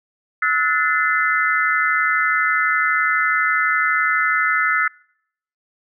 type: tone cluster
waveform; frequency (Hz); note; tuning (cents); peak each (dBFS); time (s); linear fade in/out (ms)
sine; 1301 / 1453 / 1756 / 2050; E6 / F#6 / A6 / C7; -23 / -32 / -4 / -36; -21; 0.42-4.88; 5
effects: noise-tail reverb RT60 0.7 s tail -26 dB re dry